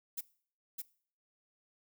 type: noise with echo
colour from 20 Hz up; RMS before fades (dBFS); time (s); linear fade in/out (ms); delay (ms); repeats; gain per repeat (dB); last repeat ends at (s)
violet; -38; 0.17-0.21; 10; 610; 1; -2; 0.82
effects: noise-tail reverb RT60 0.5 s tail -20 dB re dry